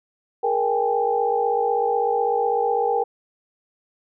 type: tone cluster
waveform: sine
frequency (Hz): 423.3 / 471.5 / 790 / 846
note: G#4 / A#4 / G5 / G#5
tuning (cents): +33 / +20 / +13 / +32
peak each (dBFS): -27 / -22 / -22 / -28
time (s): 0.43-3.04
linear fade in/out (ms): 10
effects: none